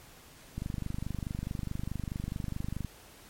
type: click train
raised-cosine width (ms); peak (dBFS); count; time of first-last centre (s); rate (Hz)
5; -22; 57; 0.58-2.847; 24.7
effects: pink hiss -54 dBFS RMS until 3.29 s + MP3 64 kbps